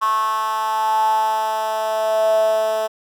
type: tone with high-pass filter sweep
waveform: 10% pulse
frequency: 218.5 Hz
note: A3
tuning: 12 cents flat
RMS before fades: -19 dBFS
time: 0.01-2.88 s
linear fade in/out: 20 ms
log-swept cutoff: 1100 to 580 Hz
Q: 9.6
effects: none